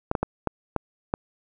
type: clicks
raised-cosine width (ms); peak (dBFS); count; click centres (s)
1; -9; 6; 0.114 / 0.152 / 0.23 / 0.473 / 0.763 / 1.139
effects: none